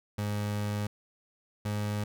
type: tone pair in turn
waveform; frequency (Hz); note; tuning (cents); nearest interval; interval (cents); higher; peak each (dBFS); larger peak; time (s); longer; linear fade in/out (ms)
30% pulse; 103.83 / 104.29; G#2 / G#2; 0 / +8; unison; 8; second; -27; neither; 0.18-0.87 / 1.65-2.04; first; 5
effects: none